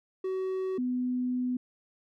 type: tone pair in turn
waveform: triangle / sine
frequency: 376.8 / 250.2 Hz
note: F#4 / B3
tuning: +32 / +23 cents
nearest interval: perfect fifth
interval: 709 cents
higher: first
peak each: -27 dBFS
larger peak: neither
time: 0.24-0.78 / 0.78-1.57 s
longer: second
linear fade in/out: 5 ms
effects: none